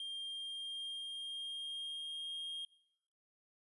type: tone with pitch glide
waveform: triangle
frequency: 3200 to 3233 Hz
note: G7 to G#7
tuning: +35 to -47 cents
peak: -39 dBFS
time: 0-2.65 s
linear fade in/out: 2 ms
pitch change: +18 cents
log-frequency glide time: 0.17-2.3 s
effects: noise-tail reverb RT60 0.8 s tail -22 dB re dry + resampled to 24000 Hz